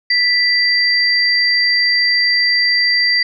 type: tone pair together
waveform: sine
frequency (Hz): 1975.5 / 4707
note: B6 / D8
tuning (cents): 0 / +3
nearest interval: octave + minor third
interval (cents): 1503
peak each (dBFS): -14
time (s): 0.1-3.23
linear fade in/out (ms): 5
effects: none